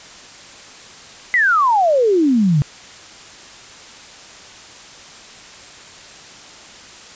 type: exponential sweep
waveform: sine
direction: down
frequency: 2047 to 137 Hz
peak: -11 dBFS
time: 1.34-2.62 s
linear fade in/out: 0 ms
effects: white hiss -39 dBFS RMS until 7.15 s + resampled to 16000 Hz